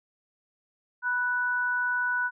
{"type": "tone pair together", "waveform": "sine", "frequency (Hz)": [982.4, 1483], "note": ["B5", "F#6"], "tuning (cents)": [-9, 4], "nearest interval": "perfect fifth", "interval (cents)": 713, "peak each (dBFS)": [-32, -25], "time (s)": [1.02, 2.31], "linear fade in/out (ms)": 50, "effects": []}